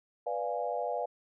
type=chord; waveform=sine; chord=B diminished seventh; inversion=none; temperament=equal; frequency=493.9 / 587.3 / 698.5 / 830.6 Hz; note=B4 / D5 / F5 / Ab5; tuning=0 / 0 / 0 / 0 cents; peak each=-36 / -36 / -35 / -38 dBFS; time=0.26-1.06 s; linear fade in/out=10 ms; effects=none